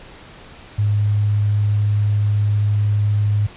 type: tone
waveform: sine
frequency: 103.83 Hz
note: G#2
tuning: in tune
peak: -14 dBFS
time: 0.78-3.47 s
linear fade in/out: 10 ms
effects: pink hiss -41 dBFS RMS until 3.56 s + resampled to 8000 Hz